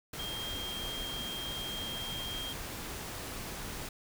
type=tone in noise; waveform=sine; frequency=3212 Hz; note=G7; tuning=41 cents sharp; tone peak=-38 dBFS; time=0.19-2.53 s; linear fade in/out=5 ms; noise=pink; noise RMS=-41 dBFS; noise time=0.13-3.89 s; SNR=0 dB; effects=none